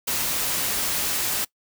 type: noise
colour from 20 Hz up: white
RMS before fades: -25 dBFS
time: 0.07-1.45 s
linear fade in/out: 10 ms
effects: noise-tail reverb RT60 0.1 s tail -22 dB re dry